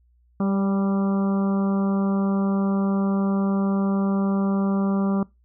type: harmonic tone with a mistuned harmonic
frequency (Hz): 196.6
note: G3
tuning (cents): +5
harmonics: 1 / 2 / 3 / 4 / 5 / 6 / 7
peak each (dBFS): -20 / -31 / -33 / -37 / -39 / -36 / -42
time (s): 0.4-5.23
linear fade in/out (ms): 2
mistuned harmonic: 3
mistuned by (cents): -20
effects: noise-tail reverb RT60 0.2 s tail -22 dB re dry + added 60 Hz sine -57 dBFS peak until 5.44 s